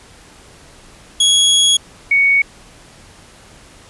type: tone pair in turn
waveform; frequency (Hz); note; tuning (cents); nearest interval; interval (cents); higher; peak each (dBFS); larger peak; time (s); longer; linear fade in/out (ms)
sawtooth / sine; 3333 / 2229; G#7 / C#7; +5 / +9; perfect fifth; 696; first; -6 / -9; first; 1.2-1.77 / 2.11-2.42; first; 5
effects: pink hiss -43 dBFS RMS until 3.89 s + resampled to 24000 Hz